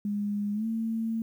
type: tone with pitch glide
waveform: sine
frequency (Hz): 205.3 to 225.2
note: G#3 to A3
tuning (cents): -20 to +40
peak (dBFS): -27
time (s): 0.05-1.22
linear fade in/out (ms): 2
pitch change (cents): +160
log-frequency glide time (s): 0.53-0.66
effects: 10-bit